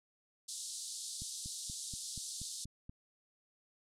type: band-pass noise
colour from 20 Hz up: white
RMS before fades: -44 dBFS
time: 0.48-2.65 s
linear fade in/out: 10 ms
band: 3700 to 9800 Hz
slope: 48 dB/octave
type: click train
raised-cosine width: 5 ms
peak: -35 dBFS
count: 8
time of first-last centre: 1.22-2.895 s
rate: 4.18 Hz
effects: none